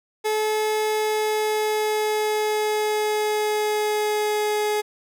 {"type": "tone with pitch glide", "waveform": "30% pulse", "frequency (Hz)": [430, 421.4], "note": ["A4", "G#4"], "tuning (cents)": [-40, 25], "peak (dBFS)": -18, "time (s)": [0.24, 4.82], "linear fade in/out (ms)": 20, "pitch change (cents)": -35, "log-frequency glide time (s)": [0.87, 4.57], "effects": []}